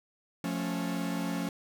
45% pulse chord, F augmented, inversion none, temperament equal with one note detuned, 176.44 / 220 / 277.2 Hz, F3 / A3 / C#4, +18 / 0 / 0 cents, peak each -34 / -37 / -35 dBFS, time 0.44-1.49 s, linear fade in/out 2 ms, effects none

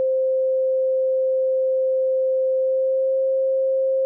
sine tone with pitch glide, 523.3 to 530 Hz, C5 to C5, 0 to +22 cents, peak -17 dBFS, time 0-4.05 s, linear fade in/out 0 ms, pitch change +22 cents, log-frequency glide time 2.59-3.16 s, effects none

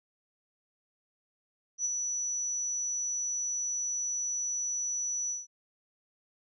sine tone with ADSR envelope, 5920 Hz, F#8, in tune, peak -26 dBFS, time 1.78-5.47 s, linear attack 69 ms, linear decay 24 ms, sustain -4 dB, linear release 170 ms, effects none

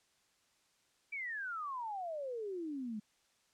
sine exponential sweep, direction down, 2350 to 204.8 Hz, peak -38 dBFS, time 1.12-3 s, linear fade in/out 10 ms, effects white hiss -73 dBFS RMS until 3.53 s + low-pass 8000 Hz 12 dB/octave

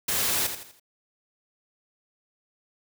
white noise with echo, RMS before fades -26 dBFS, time 0.08-0.47 s, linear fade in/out 5 ms, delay 82 ms, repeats 4, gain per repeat -8 dB, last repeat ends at 0.798 s, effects none

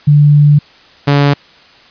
sine / sawtooth tone pair in turn, 146.83 / 142.73 Hz, D3 / D3, 0 / -49 cents, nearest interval unison, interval 49 cents, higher first, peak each -3 dBFS, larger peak neither, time 0.07-0.59 / 1.07-1.34 s, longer first, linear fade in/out 10 ms, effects white hiss -42 dBFS RMS until 1.9 s + resampled to 11025 Hz

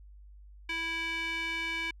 square tone with band-pass filter, 329.6 Hz, E4, in tune, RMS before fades -34 dBFS, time 0.69-1.91 s, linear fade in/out 5 ms, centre 2400 Hz, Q 3.8, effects added 50 Hz sine -49 dBFS peak until 2 s

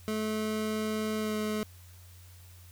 25% pulse tone with pitch glide, 216.2 to 213.8 Hz, A3 to A3, -30 to -49 cents, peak -26 dBFS, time 0.08-1.63 s, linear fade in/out 0 ms, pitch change -19 cents, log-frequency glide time 1.19-1.35 s, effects added 90 Hz sine -50 dBFS peak until 2.71 s + white hiss -58 dBFS RMS until 2.71 s

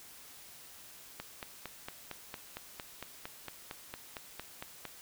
click train, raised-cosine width 0.3 ms, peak -24 dBFS, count 17, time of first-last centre 1.2-4.853 s, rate 4.38 Hz, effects white hiss -53 dBFS RMS until 5.01 s

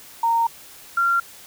sine tone pair in turn, 923 / 1379.8 Hz, A#5 / F6, -17 / -21 cents, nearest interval perfect fifth, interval 696 cents, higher second, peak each -16 dBFS, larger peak neither, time 0.23-0.47 / 0.97-1.2 s, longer first, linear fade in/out 5 ms, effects white hiss -44 dBFS RMS until 1.46 s

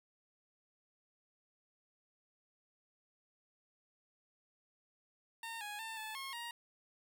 15% pulse tone with pitch steps, 913 / 831 / 895 / 871 / 1080 / 942 Hz, A#5 / G#5 / A5 / A5 / C#6 / A#5, -36 / +1 / +29 / -18 / -45 / +18 cents, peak -36 dBFS, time 5.43-6.51 s, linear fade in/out 2 ms, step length 180 ms, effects 13-bit

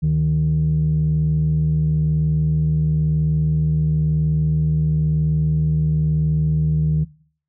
sine tone pair together, 73.42 / 154.41 Hz, D2 / D#3, 0 / -13 cents, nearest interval octave + minor second, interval 1287 cents, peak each -22 / -14 dBFS, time 0.02-7.05 s, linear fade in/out 20 ms, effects noise-tail reverb RT60 0.5 s tail -21 dB re dry + tanh soft clip ceiling -11 dBFS

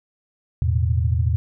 sine chord, E suspended fourth, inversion none, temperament just, 82.41 / 109.88 / 123.61 Hz, E2 / A2 / B2, 0 / -2 / +2 cents, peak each -19 / -22 / -24 dBFS, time 0.62-1.36 s, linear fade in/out 0 ms, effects none

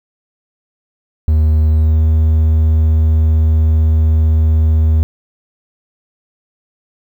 triangle tone with pitch glide, 77.7 to 78.92 Hz, D#2 to D#2, -2 to +25 cents, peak -6 dBFS, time 1.28-5.03 s, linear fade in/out 0 ms, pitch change +27 cents, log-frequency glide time 1.65-2.02 s, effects 8-bit

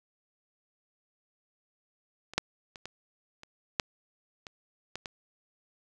clicks, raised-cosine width 0.2 ms, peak -26 / -7 / -27 / -22 / -29 / -8 / -25 / -19 / -20 dBFS, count 9, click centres 2.336 / 2.38 / 2.758 / 2.856 / 3.434 / 3.798 / 4.468 / 4.956 / 5.058 s, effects none

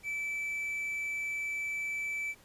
triangle tone with quantisation, 2315 Hz, D7, 25 cents flat, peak -31 dBFS, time 0.03-2.35 s, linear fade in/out 50 ms, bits 10, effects pink hiss -60 dBFS RMS until 2.44 s + resampled to 32000 Hz

